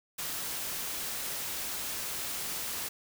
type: noise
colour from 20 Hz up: white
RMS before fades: -36 dBFS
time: 0.18-2.89 s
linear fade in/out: 10 ms
effects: none